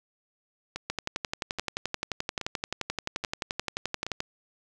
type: two click trains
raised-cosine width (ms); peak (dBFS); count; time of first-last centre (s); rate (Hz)
0.2; -16 / -12; 5 / 39; 0.76-4.066 / 0.9-4.204; 1.21 / 11.5
effects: none